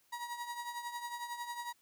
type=tone with tremolo; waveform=35% pulse; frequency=956 Hz; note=A#5; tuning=43 cents sharp; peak=-35 dBFS; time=0.12-1.73 s; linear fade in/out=10 ms; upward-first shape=triangle; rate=11 Hz; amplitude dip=70%; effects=white hiss -71 dBFS RMS until 1.81 s